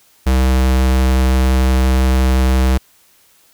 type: tone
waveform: square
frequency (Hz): 64.7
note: C2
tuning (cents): -19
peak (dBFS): -11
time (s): 0.26-2.78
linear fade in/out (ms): 10
effects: white hiss -52 dBFS RMS until 3.53 s